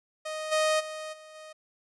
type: tone with level steps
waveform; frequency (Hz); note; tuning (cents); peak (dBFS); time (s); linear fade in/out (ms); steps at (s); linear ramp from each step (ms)
sawtooth; 622.3; D#5; 0; -29 / -19 / -32 / -43 / -40; 0.25-1.53; 10; 0.51 / 0.79 / 1.12 / 1.34; 20
effects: resampled to 24000 Hz